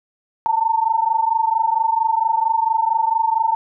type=tone pair together; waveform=sine; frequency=887 / 911.4 Hz; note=A5 / A#5; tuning=+14 / -39 cents; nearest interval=unison; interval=47 cents; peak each=-18 dBFS; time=0.46-3.55 s; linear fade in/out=0 ms; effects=none